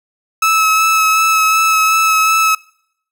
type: tone with vibrato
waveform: 30% pulse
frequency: 1298 Hz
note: E6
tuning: 27 cents flat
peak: -7 dBFS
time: 0.42-2.55 s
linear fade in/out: 5 ms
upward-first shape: sine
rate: 2.7 Hz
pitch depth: 15 cents each way
effects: noise-tail reverb RT60 0.7 s tail -25 dB re dry